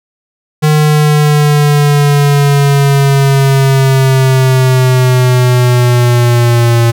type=linear sweep; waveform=square; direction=down; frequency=152.9 to 116.54 Hz; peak=-6 dBFS; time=0.62-6.92 s; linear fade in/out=20 ms; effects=none